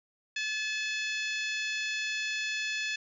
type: harmonic tone with a mistuned harmonic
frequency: 862 Hz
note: A5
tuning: 36 cents flat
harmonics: 2 / 3 / 4 / 5 / 6 / 7 / 8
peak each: -35 / -34 / -39 / -42 / -44 / -47 / -47 dBFS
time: 0.36-2.96 s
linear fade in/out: 5 ms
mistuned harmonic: 6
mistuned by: -23 cents
effects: none